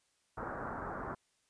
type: low-pass noise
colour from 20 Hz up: white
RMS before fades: -41 dBFS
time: 0.37-1.15 s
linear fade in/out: 10 ms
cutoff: 1500 Hz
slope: 48 dB/octave
effects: white hiss -75 dBFS RMS until 1.49 s + resampled to 22050 Hz